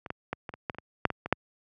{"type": "clicks", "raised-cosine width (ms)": 0.5, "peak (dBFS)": [-23, -17, -15, -20, -24, -14, -29, -22, -6, -17, -19, -6], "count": 12, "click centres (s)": [0.062, 0.104, 0.33, 0.492, 0.539, 0.698, 0.747, 0.785, 1.053, 1.103, 1.26, 1.326], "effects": ["high-pass 80 Hz 12 dB/octave"]}